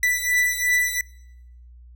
45% pulse beating tone pair, 1975.5 / 1978.3 Hz, B6 / B6, 0 / +2 cents, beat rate 2.8 Hz, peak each -24 / -21 dBFS, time 0.03-1.01 s, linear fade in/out 2 ms, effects noise-tail reverb RT60 0.9 s tail -24 dB re dry + added 60 Hz sine -43 dBFS peak until 1.95 s

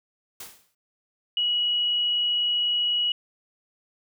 white noise with exponential decay, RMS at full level -36 dBFS, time 0.4-0.75 s, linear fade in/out 5 ms, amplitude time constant 74 ms
sine tone, 2916 Hz, F#7, 26 cents flat, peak -21 dBFS, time 1.37-3.12 s, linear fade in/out 2 ms
effects none

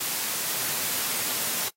white high-pass noise, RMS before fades -28 dBFS, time 0-1.69 s, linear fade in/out 10 ms, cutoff 110 Hz, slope 24 dB/octave, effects noise-tail reverb RT60 0.1 s tail -19 dB re dry + AAC 48 kbps

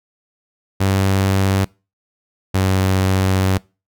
sawtooth tone pair in turn, 96.7 / 94.82 Hz, G2 / F#2, -23 / +43 cents, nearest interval unison, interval 34 cents, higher first, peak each -10 dBFS, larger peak neither, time 0.8-1.65 / 2.54-3.58 s, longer second, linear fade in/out 10 ms, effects noise-tail reverb RT60 0.3 s tail -24 dB re dry

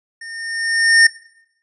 square tone with level ramp, 1824 Hz, A#6, 38 cents flat, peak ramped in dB -32 to -6 dBFS, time 0.21-1.07 s, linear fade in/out 5 ms, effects noise-tail reverb RT60 0.8 s tail -20 dB re dry + resampled to 24000 Hz

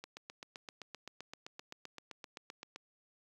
click train, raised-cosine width 0.2 ms, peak -28 dBFS, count 22, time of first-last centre 0.04-2.76 s, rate 7.72 Hz, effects high-pass 150 Hz 12 dB/octave + 10-bit

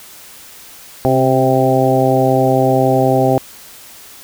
harmonic tone with a mistuned harmonic, 130.81 Hz, C3, in tune, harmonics 1 / 2 / 3 / 4 / 5 / 6, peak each -17 / -17 / -17 / -17 / -17 / -17 dBFS, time 1.05-3.38 s, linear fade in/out 0 ms, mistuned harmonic 2, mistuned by +26 cents, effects white hiss -38 dBFS RMS until 4.23 s

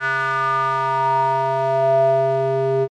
square tone with band-pass filter sweep, 134 Hz, C3, 42 cents sharp, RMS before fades -18 dBFS, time 0-2.88 s, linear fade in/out 50 ms, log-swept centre 1500 to 470 Hz, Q 6.1, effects MP3 48 kbps

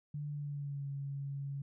sine tone with pitch glide, 147 to 139.55 Hz, D3 to C#3, +2 to +12 cents, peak -37 dBFS, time 0.14-1.62 s, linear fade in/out 5 ms, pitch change -90 cents, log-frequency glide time 0.29-0.88 s, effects none

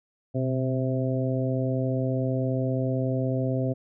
harmonic tone with a mistuned harmonic, 130.81 Hz, C3, in tune, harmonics 1 / 2 / 3 / 4 / 5, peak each -26 / -29 / -34 / -32 / -34 dBFS, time 0.34-3.74 s, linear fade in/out 20 ms, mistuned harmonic 1, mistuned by -55 cents, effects none

